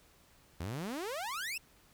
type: exponential sweep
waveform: sawtooth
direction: up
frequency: 77.78 to 2794 Hz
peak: -33 dBFS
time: 0.6-1.58 s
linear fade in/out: 5 ms
effects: pink hiss -64 dBFS RMS until 1.93 s